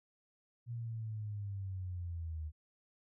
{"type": "linear sweep", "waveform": "sine", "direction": "down", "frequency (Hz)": [119.7, 76], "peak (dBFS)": -38, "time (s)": [0.66, 2.52], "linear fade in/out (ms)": 50, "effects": []}